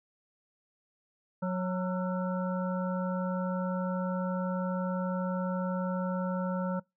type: harmonic tone with a mistuned harmonic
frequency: 183.2 Hz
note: F#3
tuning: 17 cents flat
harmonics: 1 / 3 / 5 / 7 / 8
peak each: -30 / -35 / -40 / -41 / -49 dBFS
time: 1.42-6.8 s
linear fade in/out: 10 ms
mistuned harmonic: 7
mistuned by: +76 cents
effects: noise-tail reverb RT60 0.2 s tail -25 dB re dry